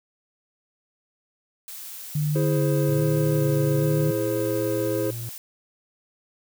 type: noise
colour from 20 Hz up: blue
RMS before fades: -38 dBFS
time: 1.68-5.38 s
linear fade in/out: 0 ms
type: tone with vibrato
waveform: sine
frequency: 146.83 Hz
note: D3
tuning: in tune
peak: -21 dBFS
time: 2.15-4.11 s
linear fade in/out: 5 ms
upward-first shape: square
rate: 1.2 Hz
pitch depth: 35 cents each way
type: chord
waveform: triangle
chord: E augmented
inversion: none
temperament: equal with one note detuned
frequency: 329.6 / 417.2 / 523.3 Hz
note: E4 / G#4 / B#4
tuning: 0 / +8 / 0 cents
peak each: -25 / -26 / -25 dBFS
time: 2.35-5.11 s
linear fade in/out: 10 ms
type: tone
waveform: triangle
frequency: 116.54 Hz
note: A#2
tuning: in tune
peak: -29 dBFS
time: 2.89-5.29 s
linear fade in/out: 0 ms
effects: none